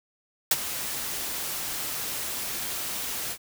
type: noise with ADSR envelope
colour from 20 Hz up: white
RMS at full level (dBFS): -18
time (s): 0.51-3.38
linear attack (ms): 4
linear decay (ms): 34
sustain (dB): -14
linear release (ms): 70
effects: none